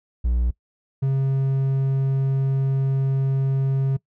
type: tone pair in turn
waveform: triangle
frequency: 60 / 135.03 Hz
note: B1 / C#3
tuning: -49 / -45 cents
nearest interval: octave + major second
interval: 1404 cents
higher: second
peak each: -16 dBFS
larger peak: neither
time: 0.24-0.51 / 1.02-3.97 s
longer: second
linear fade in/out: 10 ms
effects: noise-tail reverb RT60 0.1 s tail -21 dB re dry